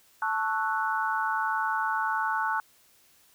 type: chord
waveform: sine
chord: F# minor seventh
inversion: first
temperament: equal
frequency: 880 / 1108.7 / 1318.5 / 1480 Hz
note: A5 / C#6 / E6 / F#6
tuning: 0 / 0 / 0 / 0 cents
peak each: -29 / -32 / -34 / -30 dBFS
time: 0.22-2.6 s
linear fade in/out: 2 ms
effects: white hiss -61 dBFS RMS until 3.34 s